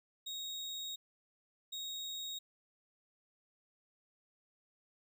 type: tone bursts at uneven times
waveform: 35% pulse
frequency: 3763 Hz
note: A#7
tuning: 16 cents sharp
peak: -38 dBFS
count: 2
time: 0.26-0.96 / 1.72-2.39 s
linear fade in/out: 10 ms
effects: none